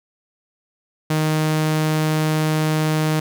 sawtooth tone, 155.56 Hz, D#3, in tune, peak -13 dBFS, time 1.1-3.2 s, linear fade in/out 5 ms, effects none

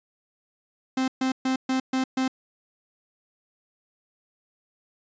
45% pulse tone bursts, 261 Hz, C4, 4 cents flat, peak -22 dBFS, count 6, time 0.97-2.28 s, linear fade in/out 5 ms, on 110 ms, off 130 ms, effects resampled to 16000 Hz

